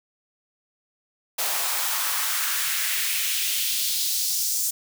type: noise with high-pass filter sweep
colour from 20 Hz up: white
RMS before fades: -25 dBFS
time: 1.38-4.71 s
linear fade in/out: 10 ms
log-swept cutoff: 640 to 6500 Hz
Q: 1.7
effects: none